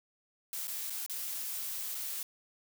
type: noise with dropouts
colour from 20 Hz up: blue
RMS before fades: -38 dBFS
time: 0.53-2.23 s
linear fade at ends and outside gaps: 1 ms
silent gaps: 0.672-0.679 / 0.898-0.903 / 1.063-1.097 / 1.947-1.951 s
effects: none